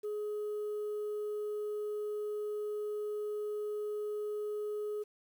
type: tone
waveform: sine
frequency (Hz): 420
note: G#4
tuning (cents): +19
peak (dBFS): -32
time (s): 0.03-5.04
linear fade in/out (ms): 20
effects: tanh soft clip ceiling -33 dBFS + 10-bit